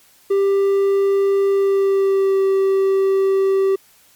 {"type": "tone with pitch glide", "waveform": "triangle", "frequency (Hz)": [394.6, 387.4], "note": ["G4", "G4"], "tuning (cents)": [11, -20], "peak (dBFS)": -11, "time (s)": [0.3, 3.76], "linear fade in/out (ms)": 10, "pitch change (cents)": -31, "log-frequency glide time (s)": [1.5, 2.42], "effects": ["white hiss -52 dBFS RMS until 4.15 s", "MP3 96 kbps"]}